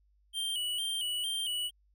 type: tone with vibrato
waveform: square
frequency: 3052 Hz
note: G7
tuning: 47 cents flat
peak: -32 dBFS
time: 0.33-1.71 s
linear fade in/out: 50 ms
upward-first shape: square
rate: 2.2 Hz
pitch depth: 62 cents each way
effects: added 50 Hz sine -65 dBFS peak until 1.94 s